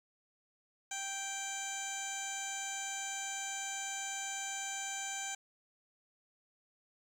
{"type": "tone with low-pass filter", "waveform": "15% pulse", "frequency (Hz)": 784, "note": "G5", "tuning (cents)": 0, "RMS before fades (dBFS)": -40, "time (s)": [0.91, 5.35], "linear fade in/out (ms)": 5, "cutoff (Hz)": 6700, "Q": 9.7, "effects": ["10-bit"]}